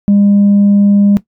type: tone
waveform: sine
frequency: 202.2 Hz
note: G#3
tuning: 46 cents flat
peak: -3 dBFS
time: 0.08-1.17 s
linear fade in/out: 0 ms
effects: noise-tail reverb RT60 0.1 s tail -17 dB re dry + tanh soft clip ceiling -3 dBFS